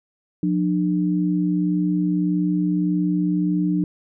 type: tone pair together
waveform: sine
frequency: 178.5 / 300.2 Hz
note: F3 / D4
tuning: +38 / +38 cents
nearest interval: major sixth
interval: 900 cents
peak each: -20 / -21 dBFS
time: 0.43-3.84 s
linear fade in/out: 2 ms
effects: none